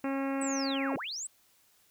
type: harmonic tone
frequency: 272.3 Hz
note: C#4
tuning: 31 cents flat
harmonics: 1 / 2 / 3 / 4 / 5 / 6 / 7 / 8 / 9 / 10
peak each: -31 / -37 / -41 / -43 / -45 / -47 / -48 / -49 / -50 / -51 dBFS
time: 0.04-0.96 s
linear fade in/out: 2 ms
type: linear two-way sweep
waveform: sine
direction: down then up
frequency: 8230 to 110 to 8230 Hz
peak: -35 dBFS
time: 0.41-1.27 s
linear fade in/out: 5 ms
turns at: 0.96 s
effects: white hiss -66 dBFS RMS until 1.9 s